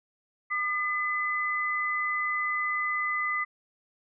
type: tone pair together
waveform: sine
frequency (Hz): 1210.7 / 2014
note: D#6 / B6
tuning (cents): -48 / +33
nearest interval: major sixth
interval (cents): 881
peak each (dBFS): -30 / -28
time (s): 0.5-3.45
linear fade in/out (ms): 20
effects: none